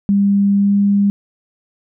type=tone with pitch glide; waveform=sine; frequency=200 to 201.2 Hz; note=G3 to G3; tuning=+35 to +45 cents; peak=-10 dBFS; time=0.09-1.1 s; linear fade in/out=0 ms; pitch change=+10 cents; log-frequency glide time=0.56-0.73 s; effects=none